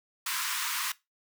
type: high-pass noise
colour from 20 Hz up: pink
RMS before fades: -32 dBFS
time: 0.26-0.92 s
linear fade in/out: 5 ms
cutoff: 950 Hz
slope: 96 dB/octave
effects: noise-tail reverb RT60 0.2 s tail -19 dB re dry